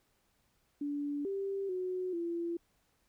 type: tone with pitch steps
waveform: sine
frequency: 288.7 / 392.6 / 367.5 / 340.2 Hz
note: D4 / G4 / F#4 / F4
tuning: -30 / +3 / -12 / -45 cents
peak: -33 dBFS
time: 0.81-2.57 s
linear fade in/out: 5 ms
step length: 440 ms
effects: pink hiss -74 dBFS RMS until 3.08 s